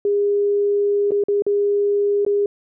sine tone with dropouts, 407 Hz, G#4, 35 cents flat, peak -15 dBFS, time 0.05-2.46 s, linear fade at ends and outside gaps 2 ms, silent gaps 1.108-1.118 / 1.238-1.284 / 1.422-1.465 / 2.25-2.264 s, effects none

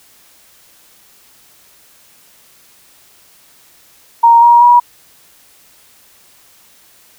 sine tone with pitch steps, 932.3 / 948 / 964.1 Hz, A#5 / A#5 / B5, 0 / +29 / -42 cents, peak -3 dBFS, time 4.23-4.8 s, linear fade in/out 10 ms, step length 190 ms, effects white hiss -47 dBFS RMS until 7.18 s

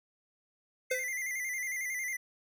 square tone with vibrato, 2047 Hz, C7, 38 cents flat, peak -34 dBFS, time 0.9-2.17 s, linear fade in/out 10 ms, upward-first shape square, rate 11 Hz, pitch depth 51 cents each way
square tone with exponential decay, 511 Hz, C5, 41 cents flat, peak -28 dBFS, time 0.91-1.11 s, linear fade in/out 5 ms, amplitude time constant 43 ms
effects none

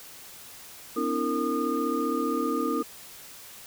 sine tone cluster, 251.5 / 286.8 / 326.3 / 458.4 / 1221 Hz, B3 / D4 / E4 / A#4 / D#6, +32 / -41 / -18 / -29 / -33 cents, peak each -31 dBFS, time 0.96-2.83 s, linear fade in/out 10 ms, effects white hiss -46 dBFS RMS until 3.66 s

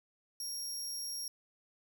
25% pulse tone, 5588 Hz, F8, in tune, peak -33 dBFS, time 0.4-1.28 s, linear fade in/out 2 ms, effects none

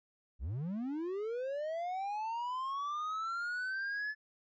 triangle linear sweep, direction up, 49 to 1733 Hz, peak -33 dBFS, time 0.39-4.15 s, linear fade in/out 50 ms, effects resampled to 16000 Hz

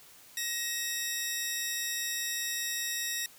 10% pulse tone pair together, 1885 / 2625 Hz, A#6 / E7, +19 / -8 cents, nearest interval tritone, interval 573 cents, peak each -23 / -31 dBFS, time 0.37-3.26 s, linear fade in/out 2 ms, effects white hiss -55 dBFS RMS until 3.38 s

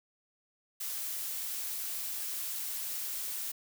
blue noise, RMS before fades -37 dBFS, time 0.8-3.52 s, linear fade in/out 10 ms, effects none

